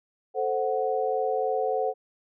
sine chord, F# diminished, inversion first, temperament equal, 440 / 523.3 / 740 Hz, A4 / C5 / F#5, 0 / 0 / 0 cents, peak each -28 dBFS, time 0.34-1.94 s, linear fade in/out 50 ms, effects none

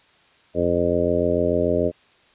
harmonic tone, 86.8 Hz, F2, 10 cents flat, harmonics 1 / 2 / 3 / 4 / 5 / 6 / 7, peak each -29 / -29 / -26 / -26 / -24 / -25 / -23 dBFS, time 0.54-1.92 s, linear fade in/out 50 ms, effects white hiss -56 dBFS RMS until 2.34 s + resampled to 8000 Hz

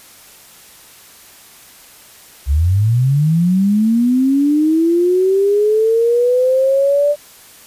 sine linear sweep, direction up, 64.6 to 590 Hz, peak -10 dBFS, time 2.46-7.16 s, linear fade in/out 50 ms, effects white hiss -42 dBFS RMS until 7.66 s + resampled to 32000 Hz

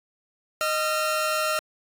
sawtooth tone pair together, 621 / 1367.8 Hz, D#5 / F6, -3 / -36 cents, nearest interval octave + major second, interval 1367 cents, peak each -22 dBFS, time 0.61-1.59 s, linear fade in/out 0 ms, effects AAC 64 kbps

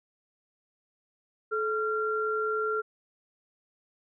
sine tone pair together, 432.4 / 1378 Hz, A4 / F6, -30 / -24 cents, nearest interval octave + minor sixth, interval 2006 cents, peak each -29 / -29 dBFS, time 1.51-2.82 s, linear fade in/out 20 ms, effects none

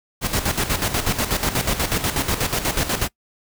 pink noise with tremolo, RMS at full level -20 dBFS, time 0.21-3.09 s, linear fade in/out 50 ms, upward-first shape square, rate 8.2 Hz, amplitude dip 65%, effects noise-tail reverb RT60 0.1 s tail -23 dB re dry

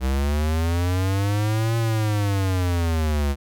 square linear two-way sweep, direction up then down, 63.8 to 115.6 to 68.8 Hz, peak -20 dBFS, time 0-3.36 s, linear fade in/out 50 ms, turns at 1.77 s, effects none

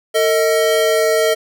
square tone pair together, 450.2 / 630.6 Hz, A4 / D#5, +40 / +23 cents, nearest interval tritone, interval 583 cents, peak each -16 dBFS, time 0.14-1.35 s, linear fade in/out 20 ms, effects none

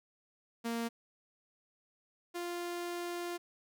sawtooth tone pair in turn, 232 / 348.6 Hz, A#3 / F4, -8 / -3 cents, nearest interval perfect fifth, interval 705 cents, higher second, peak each -30 / -33 dBFS, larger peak first, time 0.64-0.89 / 2.34-3.38 s, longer second, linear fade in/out 20 ms, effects none

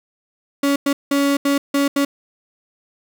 35% pulse tone bursts at uneven times, 281 Hz, C#4, 24 cents sharp, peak -13 dBFS, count 6, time 0.63-0.76 / 0.86-0.93 / 1.11-1.37 / 1.45-1.58 / 1.74-1.88 / 1.96-2.05 s, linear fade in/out 5 ms, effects none

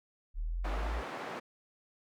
sine exponential sweep, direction up, 36.71 to 59.8 Hz, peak -32 dBFS, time 0.34-1.03 s, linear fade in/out 50 ms
white band-pass noise, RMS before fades -41 dBFS, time 0.64-1.4 s, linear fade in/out 10 ms, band 220 to 1200 Hz, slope 12 dB/octave
effects none

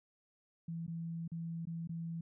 sine tone with dropouts, 166.2 Hz, E3, 15 cents sharp, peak -38 dBFS, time 0.68-2.21 s, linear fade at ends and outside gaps 5 ms, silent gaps 0.866-0.878 / 1.278-1.317 / 1.654-1.67 / 1.874-1.892 s, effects none

